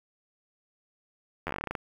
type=slowing click train; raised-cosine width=0.5 ms; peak=-17 dBFS; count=13; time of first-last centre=1.47-1.752 s; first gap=11 ms; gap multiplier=1.13; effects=8-bit